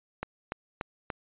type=click train; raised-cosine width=0.5 ms; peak=-17 dBFS; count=4; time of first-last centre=0.23-1.102 s; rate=3.44 Hz; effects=resampled to 8000 Hz